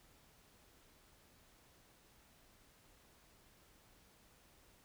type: silence
effects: pink hiss -67 dBFS RMS until 4.84 s